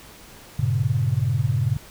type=chord; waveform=sine; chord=G diminished; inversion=none; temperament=equal; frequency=98 / 116.54 / 138.59 Hz; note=G2 / Bb2 / Db3; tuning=0 / 0 / 0 cents; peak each=-25 / -22 / -23 dBFS; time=0.59-1.77 s; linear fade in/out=5 ms; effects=pink hiss -45 dBFS RMS until 1.9 s